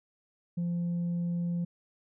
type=tone; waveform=sine; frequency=172.9 Hz; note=F3; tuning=17 cents flat; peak=-26 dBFS; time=0.57-1.65 s; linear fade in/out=10 ms; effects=tanh soft clip ceiling -27 dBFS